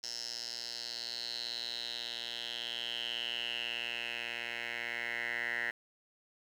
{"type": "tone with band-pass filter sweep", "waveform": "10% pulse", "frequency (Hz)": 118.2, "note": "A#2", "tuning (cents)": 24, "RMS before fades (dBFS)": -39, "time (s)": [0.03, 5.71], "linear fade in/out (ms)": 5, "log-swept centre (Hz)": [5400, 1900], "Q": 6.7, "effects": ["10-bit"]}